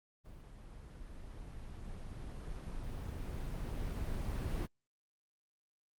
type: noise with level ramp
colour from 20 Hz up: brown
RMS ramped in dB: -52 to -35 dBFS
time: 0.24-4.67 s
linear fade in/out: 20 ms
effects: Opus 24 kbps